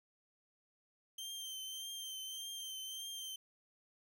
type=tone with vibrato; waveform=sawtooth; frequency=3135 Hz; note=G7; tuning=1 cent flat; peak=-40 dBFS; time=1.18-3.36 s; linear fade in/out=5 ms; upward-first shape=triangle; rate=1.7 Hz; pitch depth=37 cents each way; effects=none